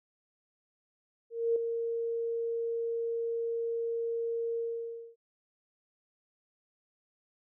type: tone with ADSR envelope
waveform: sine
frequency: 462.5 Hz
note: A#4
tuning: 14 cents flat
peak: -23 dBFS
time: 1.3-5.16 s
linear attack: 260 ms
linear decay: 3 ms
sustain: -7 dB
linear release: 580 ms
effects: none